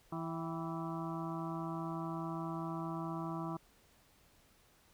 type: harmonic tone with a mistuned harmonic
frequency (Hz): 164.81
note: E3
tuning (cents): 0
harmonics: 1 / 2 / 4 / 5 / 6 / 7 / 8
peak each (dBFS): -41 / -42 / -48 / -49 / -47 / -47 / -52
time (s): 0.12-3.57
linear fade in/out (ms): 5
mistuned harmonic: 5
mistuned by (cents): -80
effects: pink hiss -67 dBFS RMS until 4.93 s